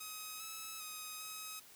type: tone with pitch steps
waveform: 5% pulse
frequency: 1265 / 1297 / 1258 / 1271 Hz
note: D#6 / E6 / D#6 / D#6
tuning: +28 / -28 / +19 / +36 cents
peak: -33 dBFS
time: 0-1.6 s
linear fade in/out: 10 ms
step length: 400 ms
effects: white hiss -59 dBFS RMS until 1.75 s